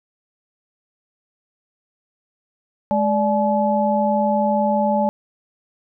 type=tone cluster; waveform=sine; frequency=211 / 586 / 854 Hz; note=G#3 / D5 / G#5; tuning=+28 / -4 / +48 cents; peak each=-20 dBFS; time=2.91-5.09 s; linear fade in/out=0 ms; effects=none